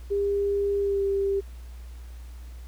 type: tone with pitch glide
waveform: sine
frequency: 401.7 to 394.6 Hz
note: G4 to G4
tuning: +42 to +11 cents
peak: -22 dBFS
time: 0.1-1.41 s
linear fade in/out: 20 ms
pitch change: -31 cents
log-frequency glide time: 0.78-1.04 s
effects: added 60 Hz sine -38 dBFS peak until 2.67 s + pink hiss -56 dBFS RMS until 2.67 s